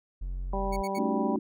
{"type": "tone", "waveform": "triangle", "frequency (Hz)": 44.92, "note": "F1", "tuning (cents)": 50, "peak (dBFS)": -29, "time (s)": [0.21, 0.82], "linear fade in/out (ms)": 10}
{"type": "harmonic tone", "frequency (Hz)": 195.5, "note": "G3", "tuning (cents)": -4, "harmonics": [1, 2, 3, 4, 5], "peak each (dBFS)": [-35, -35, -35, -35, -35], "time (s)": [0.53, 1.36], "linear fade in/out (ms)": 2}
{"type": "tone bursts", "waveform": "sawtooth", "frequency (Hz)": 2227, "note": "C#7", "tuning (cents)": 7, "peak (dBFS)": -36, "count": 3, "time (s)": [0.72, 0.99], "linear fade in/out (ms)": 10, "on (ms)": 46, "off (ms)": 66}
{"type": "chord", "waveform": "sine", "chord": "D# half-diminished seventh", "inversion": "second", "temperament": "equal", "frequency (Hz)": [220, 277.2, 311.1, 370], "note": ["A3", "C#4", "D#4", "F#4"], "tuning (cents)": [0, 0, 0, 0], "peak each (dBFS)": [-30, -32, -35, -34], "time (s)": [0.97, 1.39], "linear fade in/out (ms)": 5}
{"effects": []}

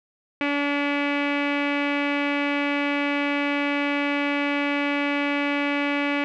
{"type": "tone with low-pass filter", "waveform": "sawtooth", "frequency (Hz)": 286.5, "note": "D4", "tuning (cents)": -43, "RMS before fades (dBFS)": -24, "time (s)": [0.41, 6.24], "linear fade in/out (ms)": 0, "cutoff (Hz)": 2400, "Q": 4.1, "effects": []}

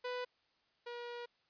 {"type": "tone pair in turn", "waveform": "sawtooth", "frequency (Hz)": [496.4, 479.3], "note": ["B4", "A#4"], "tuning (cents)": [9, 48], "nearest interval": "minor second", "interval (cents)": 61, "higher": "first", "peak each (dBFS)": [-34, -39], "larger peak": "first", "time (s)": [[0.04, 0.25], [0.86, 1.26]], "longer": "second", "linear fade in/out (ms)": 10, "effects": ["white hiss -75 dBFS RMS until 1.49 s", "resampled to 11025 Hz"]}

